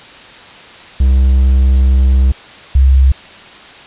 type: tone pair in turn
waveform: triangle / sine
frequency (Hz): 65.41 / 66.44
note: C2 / C2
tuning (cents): 0 / +27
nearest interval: unison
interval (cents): 27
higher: second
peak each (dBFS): -4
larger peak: neither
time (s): 1-2.32 / 2.75-3.12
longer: first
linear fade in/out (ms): 5
effects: white hiss -35 dBFS RMS until 3.86 s + resampled to 8000 Hz